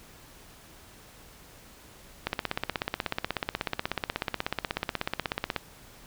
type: click train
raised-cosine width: 0.3 ms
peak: -11 dBFS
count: 55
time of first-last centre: 2.27-5.563 s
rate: 16.4 Hz
effects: pink hiss -52 dBFS RMS until 6.06 s